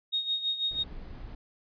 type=tone with tremolo; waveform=sine; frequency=3729 Hz; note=A#7; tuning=in tune; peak=-25 dBFS; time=0.12-0.84 s; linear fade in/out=20 ms; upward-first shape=sine; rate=6.1 Hz; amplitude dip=70%
type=noise; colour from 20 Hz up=brown; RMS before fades=-42 dBFS; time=0.71-1.35 s; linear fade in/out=5 ms
effects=resampled to 11025 Hz